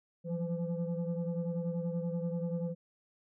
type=tone cluster; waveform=sine; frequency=168.5 / 178.9 / 509 Hz; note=E3 / F3 / C5; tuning=+38 / +42 / -48 cents; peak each=-33 / -37 / -37 dBFS; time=0.24-2.75 s; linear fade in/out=50 ms; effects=tanh soft clip ceiling -27 dBFS